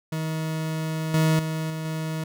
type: tone with level steps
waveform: 40% pulse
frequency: 158.5 Hz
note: D#3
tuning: 32 cents sharp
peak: -25 / -17 / -25 / -28 / -26 dBFS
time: 0.12-2.24 s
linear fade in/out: 5 ms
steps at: 1.14 / 1.39 / 1.7 / 1.85 s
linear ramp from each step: 2 ms
effects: none